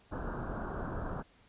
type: low-pass noise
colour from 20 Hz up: pink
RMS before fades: -38 dBFS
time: 0.11-1.23 s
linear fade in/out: 20 ms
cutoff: 1600 Hz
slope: 96 dB/octave
effects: pink hiss -64 dBFS RMS until 1.48 s + resampled to 8000 Hz